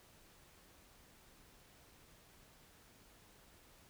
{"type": "silence", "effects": ["pink hiss -64 dBFS RMS until 3.89 s"]}